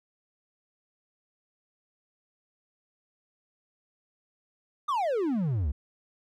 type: exponential sweep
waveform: triangle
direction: down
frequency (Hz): 1244.5 to 63.2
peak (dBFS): -23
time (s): 4.88-5.72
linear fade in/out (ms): 10
effects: none